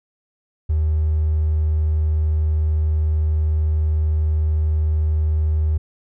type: tone with hard clipping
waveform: triangle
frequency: 77.78 Hz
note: D#2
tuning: in tune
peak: -16 dBFS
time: 0.69-5.78 s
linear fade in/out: 10 ms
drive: 4 dB
effects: none